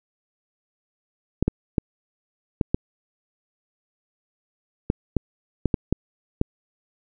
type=clicks; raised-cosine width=3 ms; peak=-6 dBFS; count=11; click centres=1.426 / 1.48 / 1.782 / 2.612 / 2.745 / 4.901 / 5.167 / 5.657 / 5.742 / 5.926 / 6.414 s; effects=none